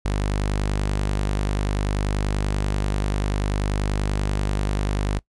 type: tone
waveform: sawtooth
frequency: 50.3 Hz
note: G1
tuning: 45 cents sharp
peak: -17 dBFS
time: 0.05-5.19 s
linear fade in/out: 5 ms
effects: noise-tail reverb RT60 0.1 s tail -21 dB re dry + resampled to 24000 Hz